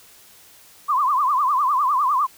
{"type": "tone with vibrato", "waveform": "sine", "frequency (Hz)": 1100, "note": "C#6", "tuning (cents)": -14, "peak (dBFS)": -16, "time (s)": [0.88, 2.27], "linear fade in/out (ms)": 20, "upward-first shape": "triangle", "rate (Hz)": 9.9, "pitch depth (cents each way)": 210, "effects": ["white hiss -49 dBFS RMS until 2.37 s"]}